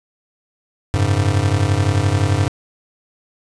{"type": "chord", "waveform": "square", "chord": "F# suspended second", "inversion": "none", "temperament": "just", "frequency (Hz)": [92.5, 104.06, 138.75], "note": ["F#2", "G#2", "C#3"], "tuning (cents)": [0, 4, 2], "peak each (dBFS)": [-19, -18, -23], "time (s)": [0.94, 2.48], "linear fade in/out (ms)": 0, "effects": ["resampled to 22050 Hz", "7-bit"]}